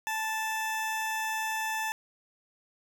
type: tone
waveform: 20% pulse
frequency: 878 Hz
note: A5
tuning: 4 cents flat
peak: -25 dBFS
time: 0.07-1.92 s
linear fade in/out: 0 ms
effects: none